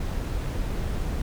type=noise; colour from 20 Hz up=brown; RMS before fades=-28 dBFS; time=0-1.22 s; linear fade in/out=5 ms; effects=none